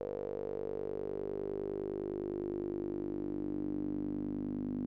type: tone with band-pass filter sweep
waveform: sawtooth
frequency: 49.82 Hz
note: G1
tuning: 29 cents sharp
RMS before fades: -38 dBFS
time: 0-4.86 s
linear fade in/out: 10 ms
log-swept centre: 490 to 260 Hz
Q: 7.2
effects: none